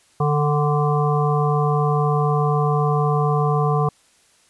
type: harmonic tone with a mistuned harmonic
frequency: 148 Hz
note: D3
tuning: 14 cents sharp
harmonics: 1 / 3 / 5 / 7 / 8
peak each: -18 / -23 / -25 / -26 / -27 dBFS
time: 0.2-3.89 s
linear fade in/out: 5 ms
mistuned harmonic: 8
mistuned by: -31 cents
effects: white hiss -57 dBFS RMS until 4.49 s + resampled to 24000 Hz